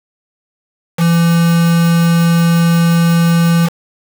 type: tone with quantisation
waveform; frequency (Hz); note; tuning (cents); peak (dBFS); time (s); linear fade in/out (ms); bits
triangle; 168.4; E3; +37; -6; 0.97-3.7; 50; 3
effects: none